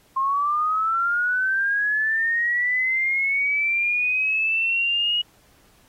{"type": "linear sweep", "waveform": "sine", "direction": "up", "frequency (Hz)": [1058, 2901], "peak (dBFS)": -19, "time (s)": [0.16, 5.22], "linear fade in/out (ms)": 10, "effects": ["pink hiss -58 dBFS RMS until 5.88 s", "AAC 48 kbps"]}